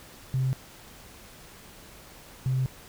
sine tone pair in turn, 130.81 / 130.21 Hz, C3 / C3, 0 / -8 cents, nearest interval unison, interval 8 cents, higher first, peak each -22 dBFS, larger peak neither, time 0.34-0.53 / 2.46-2.66 s, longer second, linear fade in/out 0 ms, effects tanh soft clip ceiling -18 dBFS + pink hiss -49 dBFS RMS until 2.88 s

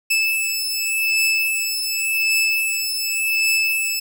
sawtooth beating tone pair, 2623 / 2623.88 Hz, E7 / E7, -9 / -9 cents, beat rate 0.88 Hz, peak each -19 / -17 dBFS, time 0.1-4 s, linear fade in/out 10 ms, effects none

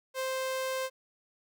sawtooth tone, 523.3 Hz, C5, in tune, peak -27 dBFS, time 0.14-0.9 s, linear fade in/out 50 ms, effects none

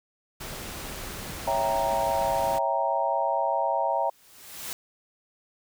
pink noise, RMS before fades -37 dBFS, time 0.4-2.59 s, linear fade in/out 10 ms
sine chord, C# diminished seventh, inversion none, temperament equal, 554.4 / 659.3 / 784 / 932.3 Hz, C#5 / E5 / G5 / Bb5, 0 / 0 / 0 / 0 cents, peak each -30 / -28 / -29 / -27 dBFS, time 1.47-4.1 s, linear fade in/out 5 ms
white noise with exponential growth, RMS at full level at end -33 dBFS, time 3.9-4.73 s, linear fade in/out 1 ms, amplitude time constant 180 ms
effects none

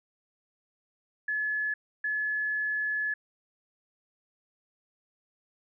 sine tone bursts at uneven times, 1711 Hz, A6, 49 cents flat, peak -27 dBFS, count 2, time 1.28-1.74 / 2.04-3.14 s, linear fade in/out 5 ms, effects none

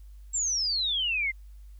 sine exponential sweep, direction down, 7650 to 2050 Hz, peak -25 dBFS, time 0.33-1.32 s, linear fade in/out 20 ms, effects added 50 Hz sine -44 dBFS peak until 1.79 s + white hiss -69 dBFS RMS until 1.79 s

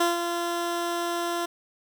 15% pulse tone with ADSR envelope, 343.9 Hz, F4, 27 cents flat, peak -13 dBFS, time 0-1.46 s, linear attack 7 ms, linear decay 160 ms, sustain -7 dB, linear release 9 ms, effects none

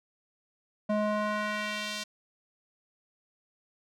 square tone with band-pass filter sweep, 210.7 Hz, G#3, 25 cents sharp, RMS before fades -31 dBFS, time 0.89-2.04 s, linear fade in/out 10 ms, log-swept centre 530 to 4700 Hz, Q 1.1, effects none

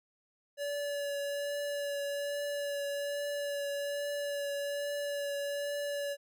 square tone with vibrato, 572 Hz, D5, 46 cents flat, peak -34 dBFS, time 0.57-6.17 s, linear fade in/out 50 ms, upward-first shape triangle, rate 1.2 Hz, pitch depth 16 cents each way, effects none

